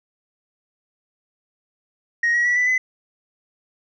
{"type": "tone with pitch steps", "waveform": "sine", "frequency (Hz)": [1876, 1911, 1946.6, 1983, 2020], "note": ["A#6", "A#6", "B6", "B6", "B6"], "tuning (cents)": [11, 43, -26, 7, 39], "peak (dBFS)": -14, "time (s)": [2.23, 2.78], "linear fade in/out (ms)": 5, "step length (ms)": 110, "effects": ["tanh soft clip ceiling -14 dBFS"]}